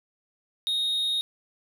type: tone with amplitude modulation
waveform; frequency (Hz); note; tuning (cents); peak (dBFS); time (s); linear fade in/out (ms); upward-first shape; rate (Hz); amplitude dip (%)
triangle; 3729; A#7; 0; -21; 0.67-1.21; 0; sine; 296; 30
effects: none